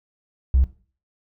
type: tone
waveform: triangle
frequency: 65.2 Hz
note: C2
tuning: 5 cents flat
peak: -10 dBFS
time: 0.54-0.64 s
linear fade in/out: 0 ms
effects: noise-tail reverb RT60 0.4 s tail -18 dB re dry + tanh soft clip ceiling -10 dBFS